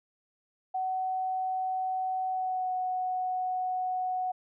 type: tone with pitch glide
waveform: sine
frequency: 750 to 738.8 Hz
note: F#5 to F#5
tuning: +23 to -3 cents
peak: -28 dBFS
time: 0.74-4.32 s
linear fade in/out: 10 ms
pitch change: -26 cents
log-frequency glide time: 2.29-2.72 s
effects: none